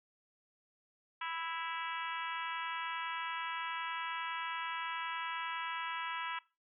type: harmonic tone with a mistuned harmonic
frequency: 329.6 Hz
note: E4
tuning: in tune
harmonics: 3 / 4 / 5 / 6 / 7 / 8 / 9 / 10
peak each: -41 / -43 / -45 / -47 / -48 / -49 / -50 / -51 dBFS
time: 1.21-6.39 s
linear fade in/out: 5 ms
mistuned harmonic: 9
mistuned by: -44 cents
effects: noise-tail reverb RT60 0.3 s tail -21 dB re dry